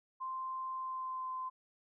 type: tone with pitch glide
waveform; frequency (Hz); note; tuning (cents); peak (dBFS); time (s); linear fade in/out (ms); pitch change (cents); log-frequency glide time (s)
sine; 1044 to 1033.2; C6 to C6; -4 to -22; -37; 0.2-1.5; 20; -18; 0.73-1.31
effects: none